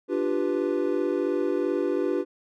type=chord; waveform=triangle; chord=G dominant seventh; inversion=second; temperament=equal; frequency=293.7 / 349.2 / 392 / 493.9 Hz; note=D4 / F4 / G4 / B4; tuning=0 / 0 / 0 / 0 cents; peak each=-27 / -26 / -26 / -28 dBFS; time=0.08-2.25 s; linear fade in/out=50 ms; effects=none